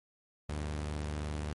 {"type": "tone pair together", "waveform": "sawtooth", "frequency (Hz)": [74.78, 98], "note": ["D2", "G2"], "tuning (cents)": [32, 0], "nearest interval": "perfect fourth", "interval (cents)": 468, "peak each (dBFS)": [-31, -40], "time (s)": [0.49, 1.53], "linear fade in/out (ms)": 5, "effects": ["MP3 48 kbps"]}